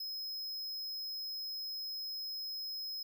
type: tone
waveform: square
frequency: 5120 Hz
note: D#8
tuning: 49 cents sharp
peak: -39 dBFS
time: 0-3.03 s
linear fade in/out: 5 ms
effects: none